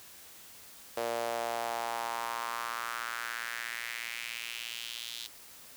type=tone with high-pass filter sweep; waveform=sawtooth; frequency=116.9 Hz; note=A#2; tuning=5 cents sharp; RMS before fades=-37 dBFS; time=0.97-5.27 s; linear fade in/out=5 ms; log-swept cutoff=530 to 3700 Hz; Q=3; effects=white hiss -52 dBFS RMS until 5.76 s